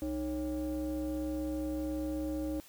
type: tone with frequency modulation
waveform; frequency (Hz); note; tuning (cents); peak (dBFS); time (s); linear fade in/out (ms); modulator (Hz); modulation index
sine; 307.7; D#4; -19; -31; 0.02-2.6; 0; 243; 0.83
effects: tanh soft clip ceiling -29 dBFS + white hiss -57 dBFS RMS until 2.68 s